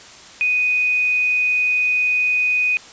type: tone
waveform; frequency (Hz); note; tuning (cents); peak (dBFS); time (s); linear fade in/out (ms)
sine; 2489; D#7; 0; -15; 0.41-2.77; 0
effects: white hiss -41 dBFS RMS until 2.92 s + resampled to 16000 Hz